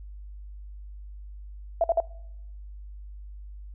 sine tone bursts, 668 Hz, E5, 23 cents sharp, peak -18 dBFS, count 3, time 1.81-2.002 s, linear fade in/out 2 ms, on 30 ms, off 51 ms, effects noise-tail reverb RT60 0.9 s tail -23 dB re dry + added 50 Hz sine -39 dBFS peak until 3.74 s

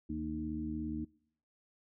harmonic tone with a mistuned harmonic, 77 Hz, D#2, 17 cents flat, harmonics 1 / 2 / 3 / 4, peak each -43 / -46 / -39 / -39 dBFS, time 0.09-1.05 s, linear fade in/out 10 ms, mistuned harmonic 2, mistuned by +52 cents, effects noise-tail reverb RT60 0.7 s tail -24 dB re dry

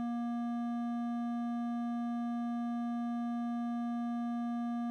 triangle tone with hard clipping, 237 Hz, A#3, 29 cents sharp, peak -35 dBFS, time 0-4.9 s, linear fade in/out 0 ms, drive 14 dB, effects none

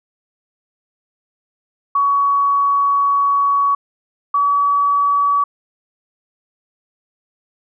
sine tone pair in turn, 1125 / 1140 Hz, C#6 / C#6, +25 / +48 cents, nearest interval unison, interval 23 cents, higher second, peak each -12 dBFS, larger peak neither, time 1.95-3.75 / 4.34-5.44 s, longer first, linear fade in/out 5 ms, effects none

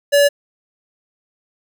square tone, 572 Hz, D5, 46 cents flat, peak -10 dBFS, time 0.12-0.29 s, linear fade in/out 20 ms, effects none

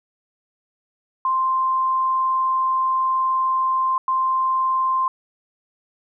sine tone bursts at uneven times, 1046.5 Hz, C6, in tune, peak -17 dBFS, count 2, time 1.25-3.98 / 4.08-5.08 s, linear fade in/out 2 ms, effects none

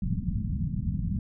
white low-pass noise, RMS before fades -29 dBFS, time 0.02-1.19 s, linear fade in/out 5 ms, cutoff 210 Hz, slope 48 dB/octave, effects none

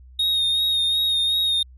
triangle tone with vibrato, 3720 Hz, A#7, 4 cents flat, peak -17 dBFS, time 0.19-1.63 s, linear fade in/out 5 ms, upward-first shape sine, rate 2.7 Hz, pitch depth 28 cents each way, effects added 63 Hz sine -43 dBFS peak until 1.77 s

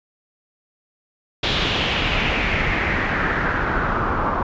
pink noise with low-pass filter sweep, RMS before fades -21 dBFS, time 1.43-4.43 s, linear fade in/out 5 ms, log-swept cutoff 3600 to 1100 Hz, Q 3.2, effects resampled to 16000 Hz

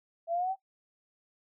sine exponential sweep, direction up, 659.3 to 784 Hz, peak -28 dBFS, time 0.27-0.56 s, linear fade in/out 50 ms, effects noise-tail reverb RT60 0.1 s tail -17 dB re dry

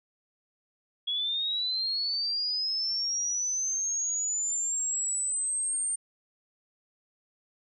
sine linear sweep, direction up, 3333 to 8790 Hz, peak -27 dBFS, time 1.07-5.96 s, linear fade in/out 10 ms, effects none

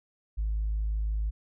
sine tone, 53 Hz, G#1, 36 cents sharp, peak -25 dBFS, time 0.37-1.31 s, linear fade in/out 20 ms, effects tanh soft clip ceiling -23 dBFS

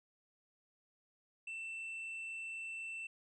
triangle tone, 2674 Hz, E7, 24 cents sharp, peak -40 dBFS, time 1.47-3.07 s, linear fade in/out 5 ms, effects resampled to 24000 Hz

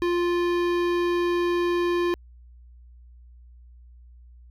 sine tone with hard clipping, 349.2 Hz, F4, in tune, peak -23 dBFS, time 0.02-2.14 s, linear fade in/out 0 ms, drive 17 dB, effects added 60 Hz sine -46 dBFS peak until 4.5 s

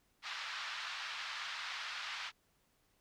pink band-pass noise, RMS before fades -43 dBFS, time 0.22-2.32 s, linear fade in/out 50 ms, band 1100 to 4700 Hz, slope 24 dB/octave, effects pink hiss -75 dBFS RMS until 3 s

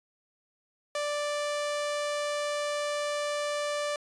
sawtooth tone, 587.3 Hz, D5, in tune, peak -25 dBFS, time 0.95-3.96 s, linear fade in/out 2 ms, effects resampled to 22050 Hz

